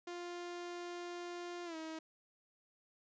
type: tone with pitch glide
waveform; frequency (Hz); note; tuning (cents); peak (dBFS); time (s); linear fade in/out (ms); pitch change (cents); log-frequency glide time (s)
sawtooth; 350.1 to 319.2; F4 to D#4; +4 to +44; -39; 0.07-1.99; 5; -160; 1.65-1.76
effects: resampled to 16000 Hz